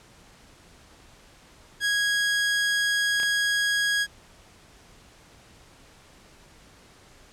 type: tone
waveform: sawtooth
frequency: 1650 Hz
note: G#6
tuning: 12 cents flat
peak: -18 dBFS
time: 1.8-4.07 s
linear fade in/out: 50 ms
type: clicks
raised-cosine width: 0.3 ms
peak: -20 dBFS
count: 2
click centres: 3.2 / 3.232 s
effects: pink hiss -53 dBFS RMS until 7.32 s + low-pass 9000 Hz 12 dB/octave